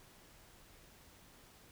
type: silence
effects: pink hiss -61 dBFS RMS until 1.71 s